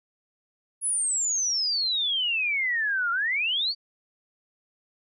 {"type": "exponential two-way sweep", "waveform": "sine", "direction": "down then up", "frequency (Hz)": [10548, 1363, 4690], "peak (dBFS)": -23, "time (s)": [0.81, 3.75], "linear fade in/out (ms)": 50, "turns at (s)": 3.11, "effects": []}